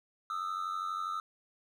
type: tone pair together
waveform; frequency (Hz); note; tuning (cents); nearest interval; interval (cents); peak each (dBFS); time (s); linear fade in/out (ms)
triangle; 1228.7 / 1321; D#6 / E6; -22 / +3; minor second; 125; -35 / -34; 0.3-1.2; 2
effects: none